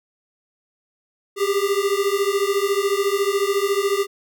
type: beating tone pair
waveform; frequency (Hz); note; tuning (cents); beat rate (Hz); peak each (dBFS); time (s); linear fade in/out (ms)
square; 392 / 406; G4 / G#4; 0 / -39; 14; -22; 1.36-4.07; 50
effects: none